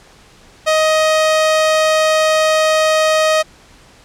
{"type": "tone", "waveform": "sawtooth", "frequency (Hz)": 627, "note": "D#5", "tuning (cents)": 13, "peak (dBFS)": -7, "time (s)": [0.66, 3.43], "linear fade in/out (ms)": 20, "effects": ["pink hiss -45 dBFS RMS until 4.04 s", "low-pass 8000 Hz 12 dB/octave"]}